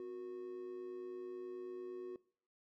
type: tone with amplitude modulation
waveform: triangle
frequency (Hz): 366.2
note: F#4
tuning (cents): -18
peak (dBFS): -38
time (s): 0-2.16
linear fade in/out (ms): 2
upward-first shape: sine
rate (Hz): 109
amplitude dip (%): 60
effects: noise-tail reverb RT60 0.5 s tail -22 dB re dry + tanh soft clip ceiling -36 dBFS